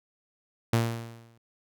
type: tone with exponential decay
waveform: sawtooth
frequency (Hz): 115.7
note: A#2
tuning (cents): -13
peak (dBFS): -16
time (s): 0.73-1.38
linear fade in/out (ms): 5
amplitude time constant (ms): 140
effects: none